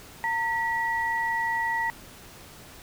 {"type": "tone pair together", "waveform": "sine", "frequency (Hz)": [912, 1934.7], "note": ["A#5", "B6"], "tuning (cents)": [-38, -36], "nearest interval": "octave + minor second", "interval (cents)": 1302, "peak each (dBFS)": -27, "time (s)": [0.24, 1.9], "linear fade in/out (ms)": 0, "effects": ["pink hiss -47 dBFS RMS until 2.82 s"]}